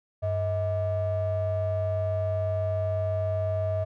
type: ring-modulated tone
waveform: triangle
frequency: 270 Hz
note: C#4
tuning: 45 cents flat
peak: -19 dBFS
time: 0.22-3.85 s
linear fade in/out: 20 ms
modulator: 367 Hz
effects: tanh soft clip ceiling -16 dBFS